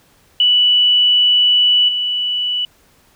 sine tone with level steps, 2960 Hz, F#7, in tune, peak -9 / -16 dBFS, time 0.4-2.65 s, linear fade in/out 2 ms, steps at 1.88 s, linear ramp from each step 10 ms, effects pink hiss -53 dBFS RMS until 3.15 s

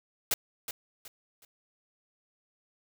white noise with echo, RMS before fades -27 dBFS, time 0.31-0.34 s, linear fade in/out 2 ms, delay 370 ms, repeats 3, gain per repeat -10 dB, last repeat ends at 1.45 s, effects none

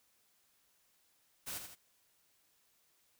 white noise with echo, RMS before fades -42 dBFS, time 1.46-1.59 s, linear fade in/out 20 ms, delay 83 ms, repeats 2, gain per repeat -6 dB, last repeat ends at 1.756 s, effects white hiss -73 dBFS RMS until 3.19 s

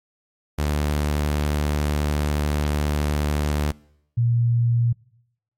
sawtooth / sine tone pair in turn, 74.1 / 118.1 Hz, D2 / A#2, +16 / +23 cents, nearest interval minor sixth, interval 807 cents, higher second, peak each -16 dBFS, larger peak neither, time 0.58-3.72 / 4.17-4.93 s, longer first, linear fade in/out 10 ms, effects noise-tail reverb RT60 0.8 s tail -24 dB re dry + MP3 64 kbps

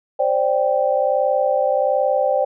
sine chord, C suspended second, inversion none, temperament equal with one note detuned, 526 / 587.3 / 784 Hz, C5 / D5 / G5, +9 / 0 / 0 cents, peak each -19 / -19 / -21 dBFS, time 0.19-2.45 s, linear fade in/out 10 ms, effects none

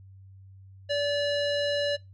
square tone with low-pass filter, 577 Hz, D5, 31 cents flat, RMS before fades -27 dBFS, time 0.89-1.97 s, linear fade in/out 20 ms, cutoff 3900 Hz, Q 2.8, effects noise-tail reverb RT60 0.2 s tail -21 dB re dry + added 96 Hz sine -47 dBFS peak until 2.13 s

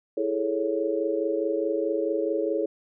sine chord, A major seventh, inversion second, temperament equal, 329.6 / 415.3 / 440 / 554.4 Hz, E4 / G#4 / A4 / C#5, 0 / 0 / 0 / 0 cents, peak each -29 dBFS, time 0.17-2.66 s, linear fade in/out 5 ms, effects none

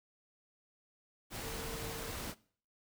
sine tone in noise, 453.2 Hz, A#4, 49 cents flat, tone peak -46 dBFS, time 1.41-2.14 s, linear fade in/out 50 ms, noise pink, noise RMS -42 dBFS, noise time 1.3-2.35 s, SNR -7 dB, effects noise-tail reverb RT60 0.5 s tail -21 dB re dry

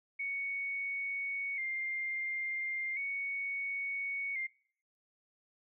sine tone with vibrato, 2165 Hz, C#7, 41 cents flat, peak -34 dBFS, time 0.19-4.47 s, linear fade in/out 10 ms, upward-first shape square, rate 0.36 Hz, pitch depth 48 cents each way, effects noise-tail reverb RT60 0.7 s tail -26 dB re dry

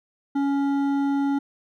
sine tone with hard clipping, 279.4 Hz, C#4, 14 cents sharp, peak -22 dBFS, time 0.35-1.39 s, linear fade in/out 10 ms, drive 9 dB, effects none

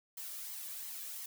blue noise with flanger, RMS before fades -44 dBFS, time 0.17-1.26 s, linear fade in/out 5 ms, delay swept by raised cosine 0.96 to 1.75 ms, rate 2.9 Hz, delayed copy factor +0.5, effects none

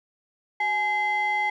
triangle ring-modulated tone, 610 Hz, D#5, 34 cents flat, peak -17 dBFS, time 0.6-1.5 s, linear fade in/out 5 ms, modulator 1450 Hz, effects none

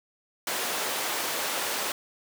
pink high-pass noise, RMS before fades -30 dBFS, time 0.47-1.92 s, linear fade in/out 2 ms, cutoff 490 Hz, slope 12 dB/octave, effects none

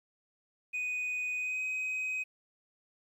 sine tone with pitch glide, 2489 to 2521 Hz, D#7 to D#7, 0 to +22 cents, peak -29 dBFS, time 0.73-2.24 s, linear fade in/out 20 ms, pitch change +22 cents, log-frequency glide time 1.36-1.62 s, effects tanh soft clip ceiling -31 dBFS + 11-bit

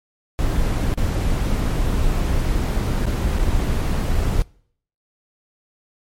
brown noise with dropouts, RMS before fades -19 dBFS, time 0.39-4.42 s, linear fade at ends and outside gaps 0 ms, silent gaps 0.939-0.975 / 3.055-3.065 / 3.387-3.392 / 4.147-4.151 s, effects noise-tail reverb RT60 0.6 s tail -24 dB re dry + MP3 64 kbps

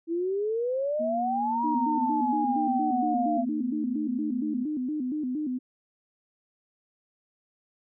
sine exponential two-way sweep, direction up then down, 324.8 to 961 to 677 Hz, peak -25 dBFS, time 0.07-3.45 s, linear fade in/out 50 ms, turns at 1.64 s
sine tone with pitch glide, 237.6 to 221.7 Hz, A#3 to A3, +33 to +13 cents, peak -31 dBFS, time 0.99-4.64 s, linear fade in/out 20 ms, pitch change -120 cents, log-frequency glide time 2.67-4.3 s
sine tone with vibrato, 277.2 Hz, C#4, in tune, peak -27 dBFS, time 1.63-5.59 s, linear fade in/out 20 ms, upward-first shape square, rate 4.3 Hz, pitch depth 160 cents each way
effects none

